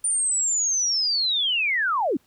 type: linear sweep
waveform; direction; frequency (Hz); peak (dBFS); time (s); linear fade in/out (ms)
sine; down; 9220 to 224.5; -20; 0.04-2.17; 5
effects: pink hiss -63 dBFS RMS until 2.26 s